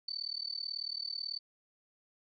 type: tone with amplitude modulation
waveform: sine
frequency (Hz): 4531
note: C#8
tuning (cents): +37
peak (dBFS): -32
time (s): 0.08-1.39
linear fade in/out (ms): 5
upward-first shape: sine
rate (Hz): 38.2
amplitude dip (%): 100
effects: none